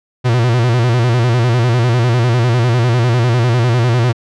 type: tone with vibrato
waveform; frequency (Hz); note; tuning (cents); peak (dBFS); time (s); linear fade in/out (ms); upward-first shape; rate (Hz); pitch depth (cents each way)
45% pulse; 120; B2; -49; -10; 0.24-4.13; 20; square; 10; 80
effects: low-pass 5000 Hz 12 dB/octave